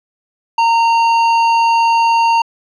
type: tone with hard clipping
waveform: triangle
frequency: 921 Hz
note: A#5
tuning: 21 cents flat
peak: -11 dBFS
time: 0.58-2.42 s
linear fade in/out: 5 ms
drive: 13 dB
effects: resampled to 22050 Hz